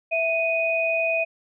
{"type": "tone pair together", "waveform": "sine", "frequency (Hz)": [659.3, 2489], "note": ["E5", "D#7"], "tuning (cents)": [0, 0], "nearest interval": "octave + major seventh", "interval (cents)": 2300, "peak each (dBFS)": -23, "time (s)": [0.11, 1.25], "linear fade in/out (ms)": 20, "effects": []}